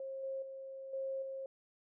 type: tone with level steps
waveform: sine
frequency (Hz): 536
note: C5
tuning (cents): +42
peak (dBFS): -40 / -37 / -44 / -36 / -40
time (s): 0-1.46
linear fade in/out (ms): 2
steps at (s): 0.23 / 0.42 / 0.93 / 1.22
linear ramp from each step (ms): 5
effects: none